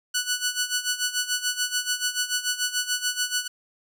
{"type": "tone with tremolo", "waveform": "10% pulse", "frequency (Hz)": 1480, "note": "F#6", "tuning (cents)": 0, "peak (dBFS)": -13, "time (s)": [0.14, 3.48], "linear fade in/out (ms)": 10, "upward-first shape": "sine", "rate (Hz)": 6.9, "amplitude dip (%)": 80, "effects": []}